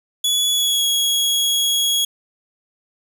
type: tone with pitch glide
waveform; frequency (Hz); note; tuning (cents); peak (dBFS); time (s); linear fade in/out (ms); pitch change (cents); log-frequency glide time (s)
sawtooth; 3403 to 3325; G#7 to G#7; +41 to +1; -13; 0.24-2.05; 5; -40; 0.52-0.85
effects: none